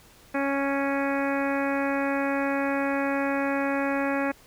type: harmonic tone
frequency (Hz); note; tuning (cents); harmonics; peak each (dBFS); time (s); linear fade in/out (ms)
277.2; C#4; 0; 1 / 2 / 3 / 4 / 5 / 6 / 7 / 8 / 9; -27 / -29 / -33 / -36 / -36 / -34 / -38 / -39 / -39; 0.34-4.32; 10
effects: pink hiss -54 dBFS RMS until 4.46 s